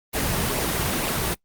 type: noise with flanger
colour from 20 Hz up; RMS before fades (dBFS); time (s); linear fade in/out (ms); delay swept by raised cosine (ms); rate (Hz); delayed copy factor
pink; -24; 0.13-1.35; 20; 0.59 to 3.99; 2.2; -0.5
effects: noise-tail reverb RT60 0.1 s tail -25 dB re dry + Opus 24 kbps